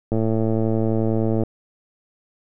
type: click train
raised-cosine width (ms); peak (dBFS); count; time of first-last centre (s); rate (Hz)
2; -9; 147; 0.12-1.435; 111
effects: none